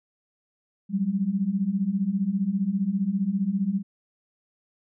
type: beating tone pair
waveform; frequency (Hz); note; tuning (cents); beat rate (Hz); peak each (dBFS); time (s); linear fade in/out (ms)
sine; 185.1 / 200.1; F#3 / G3; +1 / +36; 15; -27 / -24; 0.89-3.83; 50
effects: none